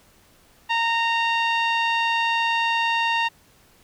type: tone with low-pass filter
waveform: sawtooth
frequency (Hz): 923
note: A#5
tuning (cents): -17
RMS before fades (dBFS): -22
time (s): 0.69-3.29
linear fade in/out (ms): 20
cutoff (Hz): 3100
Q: 2.3
effects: pink hiss -56 dBFS RMS until 3.83 s